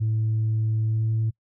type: tone with pitch glide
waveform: sine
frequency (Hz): 110 to 111.28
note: A2 to A2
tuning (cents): 0 to +20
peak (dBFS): -19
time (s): 0-1.31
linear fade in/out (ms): 20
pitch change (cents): +20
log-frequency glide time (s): 0.84-1.12
effects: noise-tail reverb RT60 0.1 s tail -26 dB re dry + tanh soft clip ceiling -18 dBFS